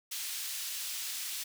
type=high-pass noise; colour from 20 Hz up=pink; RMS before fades=-38 dBFS; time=0.11-1.44 s; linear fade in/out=10 ms; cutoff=3300 Hz; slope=12 dB/octave; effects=none